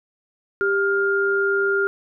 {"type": "tone pair together", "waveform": "sine", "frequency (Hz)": [395.1, 1408], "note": ["G4", "F6"], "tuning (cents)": [14, 14], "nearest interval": "octave + minor seventh", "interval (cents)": 2200, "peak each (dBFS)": -20, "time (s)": [0.61, 1.87], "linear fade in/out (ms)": 0, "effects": []}